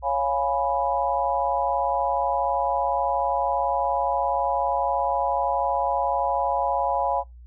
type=chord; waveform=sine; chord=C# dominant seventh; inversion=none; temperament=equal; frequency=554.4 / 698.5 / 830.6 / 987.8 Hz; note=C#5 / E#5 / G#5 / B5; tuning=0 / 0 / 0 / 0 cents; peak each=-27 / -27 / -25 / -27 dBFS; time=0.02-7.24 s; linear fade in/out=50 ms; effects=noise-tail reverb RT60 0.2 s tail -24 dB re dry + added 60 Hz sine -42 dBFS peak until 7.46 s